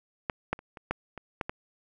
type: clicks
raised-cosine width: 0.5 ms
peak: -13 / -12 / -30 / -28 / -13 / -25 / -15 / -17 dBFS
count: 8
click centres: 0.298 / 0.53 / 0.591 / 0.772 / 0.91 / 1.177 / 1.412 / 1.495 s
effects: none